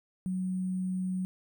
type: tone with sample-and-hold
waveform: sine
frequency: 185 Hz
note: F#3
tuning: in tune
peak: -29 dBFS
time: 0.26-1.25 s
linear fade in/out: 0 ms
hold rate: 8820 Hz
effects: none